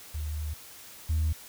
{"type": "tone pair in turn", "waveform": "sine", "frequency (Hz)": [76, 78.63], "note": ["D#2", "D#2"], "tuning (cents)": [-40, 19], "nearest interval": "minor second", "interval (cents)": 59, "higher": "second", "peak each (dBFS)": [-30, -22], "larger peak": "second", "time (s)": [[0.14, 0.54], [1.09, 1.33]], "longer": "first", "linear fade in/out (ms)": 10, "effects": ["tanh soft clip ceiling -21 dBFS", "white hiss -48 dBFS RMS until 1.48 s"]}